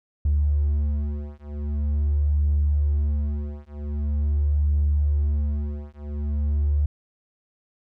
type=beating tone pair; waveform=triangle; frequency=73 / 73.44 Hz; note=D2 / D2; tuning=-10 / +1 cents; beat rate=0.44 Hz; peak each=-20 / -20 dBFS; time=0.25-6.86 s; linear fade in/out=5 ms; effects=tanh soft clip ceiling -14 dBFS